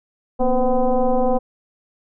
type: tone with frequency modulation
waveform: sine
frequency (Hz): 261.6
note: C4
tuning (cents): 0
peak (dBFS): -14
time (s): 0.39-1.39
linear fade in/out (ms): 20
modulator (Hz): 250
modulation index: 2.1
effects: none